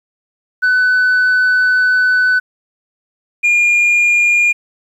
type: tone pair in turn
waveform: sine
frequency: 1501 / 2417 Hz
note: F#6 / D7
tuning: +24 / +49 cents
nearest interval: minor sixth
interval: 825 cents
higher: second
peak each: -7 / -6 dBFS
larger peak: second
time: 0.62-2.4 / 3.43-4.53 s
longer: first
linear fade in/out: 20 ms
effects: tanh soft clip ceiling -8 dBFS + 8-bit